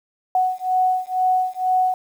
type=beating tone pair; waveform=sine; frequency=740 / 742.1 Hz; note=F#5 / F#5; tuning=0 / +5 cents; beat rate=2.1 Hz; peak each=-20 dBFS; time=0.35-1.94 s; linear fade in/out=2 ms; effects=8-bit